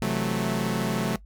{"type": "chord", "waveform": "sawtooth", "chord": "F# half-diminished seventh", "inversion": "second", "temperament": "equal with one note detuned", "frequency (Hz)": [130.81, 164.81, 185, 218.7], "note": ["C3", "E3", "F#3", "A3"], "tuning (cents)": [0, 0, 0, -10], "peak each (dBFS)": [-27, -30, -25, -24], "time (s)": [0.02, 1.16], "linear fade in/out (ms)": 2, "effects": ["noise-tail reverb RT60 0.1 s tail -18 dB re dry", "added 50 Hz sine -45 dBFS peak until 1.25 s"]}